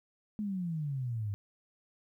sine exponential sweep, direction down, 215.9 to 98.7 Hz, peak -32 dBFS, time 0.39-1.34 s, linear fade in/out 0 ms, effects 12-bit

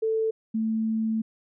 sine tone pair in turn, 443 / 221.5 Hz, A4 / A3, +12 / +12 cents, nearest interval octave, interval 1200 cents, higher first, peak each -22 / -23 dBFS, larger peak first, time 0.02-0.31 / 0.54-1.22 s, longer second, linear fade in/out 10 ms, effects none

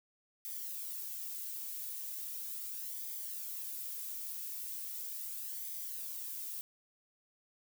violet noise with flanger, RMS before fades -42 dBFS, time 0.45-6.61 s, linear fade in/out 0 ms, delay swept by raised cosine 0.72 to 2.52 ms, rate 0.38 Hz, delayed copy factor -0.5, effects none

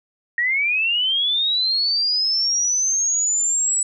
sine linear sweep, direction up, 1864.7 to 7902 Hz, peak -17 dBFS, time 0.38-3.83 s, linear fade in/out 2 ms, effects none

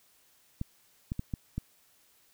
clicks, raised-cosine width 5 ms, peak -20 dBFS, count 5, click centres 0.614 / 1.119 / 1.194 / 1.338 / 1.58 s, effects white hiss -65 dBFS RMS until 2.33 s

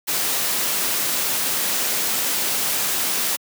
white noise, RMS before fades -22 dBFS, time 0.07-3.37 s, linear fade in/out 20 ms, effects high-pass 150 Hz 12 dB/octave

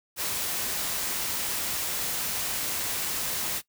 white noise, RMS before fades -30 dBFS, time 0.16-3.62 s, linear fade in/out 50 ms, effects noise-tail reverb RT60 0.1 s tail -18 dB re dry

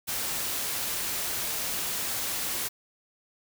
white noise, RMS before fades -31 dBFS, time 0.07-2.69 s, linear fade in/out 20 ms, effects none

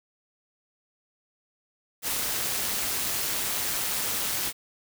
white noise with amplitude modulation, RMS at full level -26 dBFS, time 2.02-4.53 s, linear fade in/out 50 ms, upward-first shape sine, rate 208 Hz, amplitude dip 60%, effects none

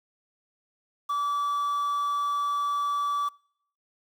triangle tone with quantisation, 1154 Hz, D6, 31 cents flat, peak -23 dBFS, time 1.09-3.29 s, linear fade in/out 10 ms, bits 8, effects noise-tail reverb RT60 0.7 s tail -26 dB re dry

